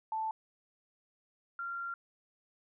sine tone pair in turn, 880 / 1382.5 Hz, A5 / F6, 0 / -18 cents, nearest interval minor sixth, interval 782 cents, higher second, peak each -32 / -36 dBFS, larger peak first, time 0.12-0.31 / 1.59-1.94 s, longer second, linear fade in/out 2 ms, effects none

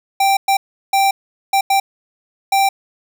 square tone bursts at uneven times, 784 Hz, G5, in tune, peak -12 dBFS, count 6, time 0.2-0.37 / 0.48-0.57 / 0.93-1.11 / 1.53-1.61 / 1.7-1.8 / 2.52-2.69 s, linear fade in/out 5 ms, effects none

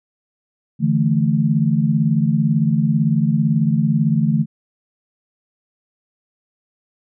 sine chord, D suspended second, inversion none, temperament equal, 146.83 / 164.81 / 220 Hz, D3 / E3 / A3, 0 / 0 / 0 cents, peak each -18 dBFS, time 0.79-4.46 s, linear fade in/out 50 ms, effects none

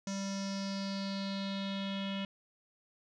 square tone with low-pass filter sweep, 196 Hz, G3, in tune, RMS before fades -37 dBFS, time 0.07-2.25 s, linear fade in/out 2 ms, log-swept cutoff 6100 to 3100 Hz, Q 5.2, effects none

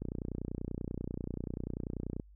click train, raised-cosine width 3 ms, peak -24 dBFS, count 67, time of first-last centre 0.02-2.198 s, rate 30.3 Hz, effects added 50 Hz sine -54 dBFS peak until 2.35 s

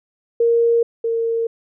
sine tone pair in turn, 466.2 / 458.5 Hz, A#4 / A#4, 0 / -29 cents, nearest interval unison, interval 29 cents, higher first, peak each -12 / -17 dBFS, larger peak first, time 0.4-0.83 / 1.04-1.47 s, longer neither, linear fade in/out 5 ms, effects none

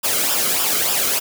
white noise with flanger, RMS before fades -19 dBFS, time 0.03-1.2 s, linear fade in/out 20 ms, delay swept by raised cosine 0.47 to 1.15 ms, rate 3.4 Hz, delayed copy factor -0.65, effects none

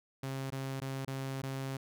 sawtooth tone with dropouts, 134.4 Hz, C3, 47 cents sharp, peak -32 dBFS, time 0.23-1.77 s, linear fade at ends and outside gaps 5 ms, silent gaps 0.503-0.522 / 0.802-0.816 / 1.05-1.076 / 1.419-1.432 s, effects none

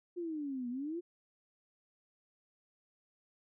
sine exponential two-way sweep, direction down then up, 358.7 to 237.8 to 358.7 Hz, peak -36 dBFS, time 0.16-1.01 s, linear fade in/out 20 ms, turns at 0.69 s, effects none

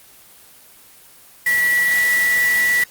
sine tone in noise, 1950 Hz, B6, 23 cents flat, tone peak -14 dBFS, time 1.46-2.84 s, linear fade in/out 5 ms, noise white, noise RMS -27 dBFS, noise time 1.46-2.84 s, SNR +10 dB, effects white hiss -46 dBFS RMS until 2.9 s + Opus 24 kbps

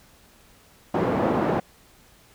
pink band-pass noise, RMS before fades -23 dBFS, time 0.94-1.6 s, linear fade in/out 5 ms, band 200 to 860 Hz, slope 12 dB/octave, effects pink hiss -55 dBFS RMS until 2.34 s

